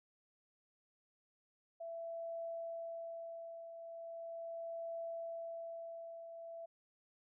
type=tone with tremolo; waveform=sine; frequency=667 Hz; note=E5; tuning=20 cents sharp; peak=-40 dBFS; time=1.8-6.66 s; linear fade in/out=10 ms; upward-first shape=triangle; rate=0.39 Hz; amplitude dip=60%; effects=none